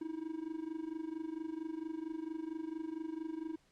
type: tone with amplitude modulation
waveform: triangle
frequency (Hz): 319.7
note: D#4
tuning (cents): +47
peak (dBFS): -33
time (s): 0.01-3.56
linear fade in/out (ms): 5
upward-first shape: sine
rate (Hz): 24.4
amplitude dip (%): 85
effects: pink hiss -71 dBFS RMS until 3.71 s + low-pass 8000 Hz 12 dB/octave